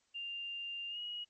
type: tone with pitch glide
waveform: sine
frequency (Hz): 2794 to 2898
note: F7 to F#7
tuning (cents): 0 to -37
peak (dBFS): -39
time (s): 0.14-1.25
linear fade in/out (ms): 20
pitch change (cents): +63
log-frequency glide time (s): 0.89-0.99
effects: white hiss -75 dBFS RMS until 1.29 s + MP3 32 kbps